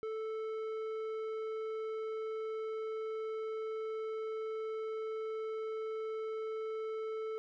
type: tone with low-pass filter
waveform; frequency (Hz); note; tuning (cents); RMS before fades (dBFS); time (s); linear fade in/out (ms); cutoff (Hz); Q
square; 439.3; A4; -3; -39; 0.03-7.38; 0; 1600; 0.58
effects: none